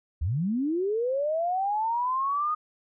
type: linear sweep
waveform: sine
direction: up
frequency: 65.41 to 1244.5 Hz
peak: -24 dBFS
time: 0.21-2.55 s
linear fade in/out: 10 ms
effects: none